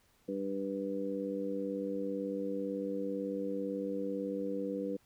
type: harmonic tone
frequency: 98 Hz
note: G2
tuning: in tune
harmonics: 2 / 3 / 4 / 5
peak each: -40 / -38 / -44 / -37 dBFS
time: 0.28-4.97 s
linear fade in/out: 10 ms
effects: pink hiss -69 dBFS RMS until 5.05 s